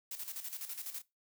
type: noise with tremolo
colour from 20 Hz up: blue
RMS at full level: -41 dBFS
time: 0.11-1.02 s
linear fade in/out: 5 ms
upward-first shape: square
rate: 12 Hz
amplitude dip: 65%
effects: noise-tail reverb RT60 0.2 s tail -19 dB re dry